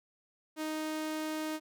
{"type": "tone", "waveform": "sawtooth", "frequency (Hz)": 311.1, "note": "D#4", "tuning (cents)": 0, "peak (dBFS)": -30, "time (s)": [0.56, 1.6], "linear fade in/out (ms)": 50, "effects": []}